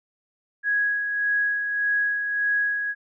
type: tone with tremolo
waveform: sine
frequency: 1661.2 Hz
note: G#6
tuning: in tune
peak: -19 dBFS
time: 0.63-2.95 s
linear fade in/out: 50 ms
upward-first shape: sine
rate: 1.7 Hz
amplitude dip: 45%
effects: none